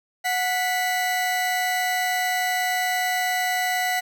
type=tone pair together; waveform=40% pulse; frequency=733.2 / 1975.5 Hz; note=F#5 / B6; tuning=-16 / 0 cents; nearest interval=octave + perfect fourth; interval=1716 cents; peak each=-23 / -24 dBFS; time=0.24-4.01 s; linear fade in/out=20 ms; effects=none